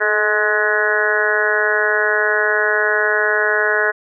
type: harmonic tone with a mistuned harmonic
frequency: 210.8 Hz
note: G#3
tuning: 26 cents sharp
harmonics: 2 / 3 / 4 / 5 / 6 / 7 / 8 / 9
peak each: -21 / -23 / -29 / -26 / -29 / -19 / -19 / -23 dBFS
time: 0-3.92 s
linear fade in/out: 20 ms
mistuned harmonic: 2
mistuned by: +27 cents
effects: none